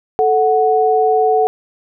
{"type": "tone pair together", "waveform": "sine", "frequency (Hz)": [438.5, 739.2], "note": ["A4", "F#5"], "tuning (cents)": [-6, -2], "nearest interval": "major sixth", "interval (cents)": 904, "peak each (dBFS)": -13, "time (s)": [0.19, 1.47], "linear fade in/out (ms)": 0, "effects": []}